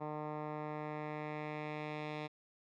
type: tone with low-pass filter sweep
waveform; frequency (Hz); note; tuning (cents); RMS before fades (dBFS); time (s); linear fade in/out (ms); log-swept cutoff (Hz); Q
10% pulse; 151.5; D#3; -46; -42; 0-2.28; 20; 1100 to 3200; 1.6
effects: none